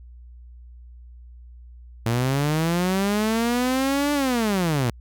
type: linear two-way sweep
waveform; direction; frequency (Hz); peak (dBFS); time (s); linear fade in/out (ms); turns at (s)
sawtooth; up then down; 112.6 to 293.7 to 112.6; -16; 2.06-4.9; 0; 4.13
effects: added 60 Hz sine -41 dBFS peak until 5 s